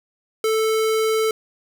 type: tone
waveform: square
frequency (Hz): 440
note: A4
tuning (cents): 0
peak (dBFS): -18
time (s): 0.44-1.31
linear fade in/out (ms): 2
effects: none